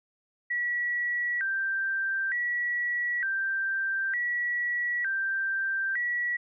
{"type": "tone with vibrato", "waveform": "sine", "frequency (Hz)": 1743, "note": "A6", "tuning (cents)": -17, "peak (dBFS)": -26, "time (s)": [0.5, 6.37], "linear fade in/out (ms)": 10, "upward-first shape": "square", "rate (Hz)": 0.55, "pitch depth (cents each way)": 180, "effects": []}